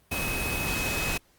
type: tone in noise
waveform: sine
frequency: 2548 Hz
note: D#7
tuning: 41 cents sharp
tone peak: -31 dBFS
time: 0.11-1.18 s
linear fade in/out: 10 ms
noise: pink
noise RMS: -30 dBFS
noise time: 0.11-1.18 s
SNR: -4 dB
effects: pink hiss -63 dBFS RMS until 1.38 s + Opus 32 kbps